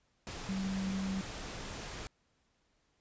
sine tone in noise, 192.1 Hz, G3, 35 cents flat, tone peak -33 dBFS, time 0.49-1.21 s, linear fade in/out 0 ms, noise pink, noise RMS -43 dBFS, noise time 0.27-2.07 s, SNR +7 dB, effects pink hiss -75 dBFS RMS until 3 s + resampled to 16000 Hz

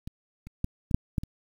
clicks, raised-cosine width 5 ms, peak -25 / -30 / -15 / -19 / -6 / -13 / -24 dBFS, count 7, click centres 0.075 / 0.47 / 0.644 / 0.912 / 0.945 / 1.182 / 1.235 s, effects 8-bit

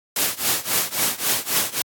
white noise with tremolo, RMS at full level -18 dBFS, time 0.16-1.82 s, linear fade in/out 2 ms, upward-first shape triangle, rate 3.7 Hz, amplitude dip 95%, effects high-pass 100 Hz 12 dB/octave + AAC 64 kbps

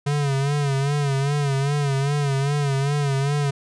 square tone with vibrato, 140.9 Hz, C#3, 29 cents sharp, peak -20 dBFS, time 0.06-3.51 s, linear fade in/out 10 ms, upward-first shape sine, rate 2.5 Hz, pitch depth 70 cents each way, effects resampled to 22050 Hz

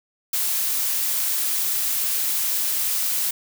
blue noise, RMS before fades -23 dBFS, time 0.33-3.31 s, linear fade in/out 5 ms, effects none

